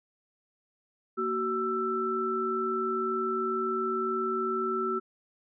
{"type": "tone cluster", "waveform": "sine", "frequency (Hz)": [233.3, 376.4, 1329], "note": ["A#3", "F#4", "E6"], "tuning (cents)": [2, 30, 14], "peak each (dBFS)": [-36, -30, -30], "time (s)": [1.17, 5], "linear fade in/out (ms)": 20, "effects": []}